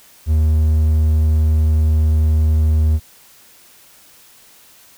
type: tone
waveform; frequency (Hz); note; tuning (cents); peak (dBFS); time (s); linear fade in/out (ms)
triangle; 77.78; D#2; 0; -9; 0.26-3; 50
effects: white hiss -47 dBFS RMS until 4.97 s